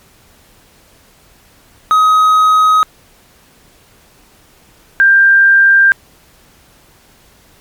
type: tone pair in turn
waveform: triangle / sine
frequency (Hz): 1263 / 1588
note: D#6 / G6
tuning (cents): +26 / +22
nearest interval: major third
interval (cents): 396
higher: second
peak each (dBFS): -4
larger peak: neither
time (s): 1.91-2.83 / 5-5.92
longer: neither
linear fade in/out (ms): 0
effects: pink hiss -47 dBFS RMS until 7.6 s + MP3 96 kbps